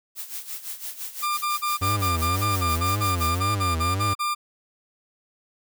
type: noise with tremolo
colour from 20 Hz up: blue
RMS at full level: -32 dBFS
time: 0.15-3.41 s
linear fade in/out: 50 ms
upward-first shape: sine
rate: 5.9 Hz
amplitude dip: 75%
type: tone bursts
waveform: 40% pulse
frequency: 1196 Hz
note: D6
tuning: 31 cents sharp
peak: -22 dBFS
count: 16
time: 1.22-4.35 s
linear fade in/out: 20 ms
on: 160 ms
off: 38 ms
type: tone with vibrato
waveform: 45% pulse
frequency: 91.6 Hz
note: F#2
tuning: 17 cents flat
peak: -24 dBFS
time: 1.81-4.14 s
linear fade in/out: 10 ms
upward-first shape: triangle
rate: 1.9 Hz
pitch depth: 250 cents each way
effects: none